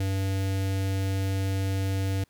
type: tone with notch filter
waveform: square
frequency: 96.6 Hz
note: G2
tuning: 25 cents flat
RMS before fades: -27 dBFS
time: 0-2.24 s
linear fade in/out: 5 ms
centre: 1100 Hz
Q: 1.5
effects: pink hiss -67 dBFS RMS until 2.29 s